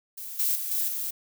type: noise with level steps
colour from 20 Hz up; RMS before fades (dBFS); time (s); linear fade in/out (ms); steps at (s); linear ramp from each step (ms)
violet; -38 / -25 / -32 / -27 / -31; 0.17-1.11; 10; 0.39 / 0.55 / 0.71 / 0.88; 5
effects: none